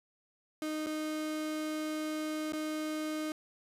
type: tone with dropouts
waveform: 35% pulse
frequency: 309 Hz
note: D#4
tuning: 12 cents flat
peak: -32 dBFS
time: 0.62-3.32 s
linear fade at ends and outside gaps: 1 ms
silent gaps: 0.862-0.868 / 2.523-2.533 s
effects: resampled to 32000 Hz